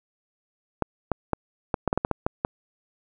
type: clicks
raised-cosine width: 1 ms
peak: -8 dBFS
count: 11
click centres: 0.823 / 1.117 / 1.333 / 1.742 / 1.877 / 1.929 / 1.976 / 2.049 / 2.113 / 2.265 / 2.449 s
effects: none